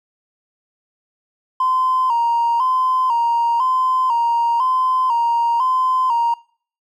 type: tone with vibrato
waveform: triangle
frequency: 981 Hz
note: B5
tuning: 12 cents flat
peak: -11 dBFS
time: 1.6-6.34 s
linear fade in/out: 5 ms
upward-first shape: square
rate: 1 Hz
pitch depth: 82 cents each way
effects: noise-tail reverb RT60 0.5 s tail -25 dB re dry + tanh soft clip ceiling -11 dBFS